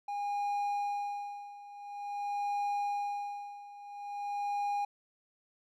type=tone with tremolo; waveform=triangle; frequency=815 Hz; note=G#5; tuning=33 cents flat; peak=-28 dBFS; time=0.08-4.85 s; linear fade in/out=5 ms; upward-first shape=sine; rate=0.48 Hz; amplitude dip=85%; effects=none